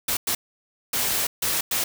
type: noise bursts at uneven times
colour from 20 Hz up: white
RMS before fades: -24 dBFS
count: 5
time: 0.08-0.17 / 0.27-0.35 / 0.93-1.27 / 1.42-1.61 / 1.71-1.84 s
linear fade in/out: 5 ms
effects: none